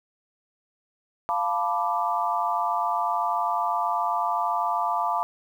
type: chord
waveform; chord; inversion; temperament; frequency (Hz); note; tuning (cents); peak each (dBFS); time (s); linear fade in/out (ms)
sine; B half-diminished seventh; second; equal; 698.5 / 880 / 987.8 / 1174.7; F5 / A5 / B5 / D6; 0 / 0 / 0 / 0; -28; 1.29-5.23; 0
effects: 9-bit